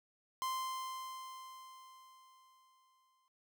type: tone with exponential decay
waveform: 45% pulse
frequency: 1042 Hz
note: C6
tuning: 7 cents flat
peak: -35 dBFS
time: 0.42-3.28 s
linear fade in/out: 0 ms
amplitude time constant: 620 ms
effects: noise-tail reverb RT60 0.1 s tail -22 dB re dry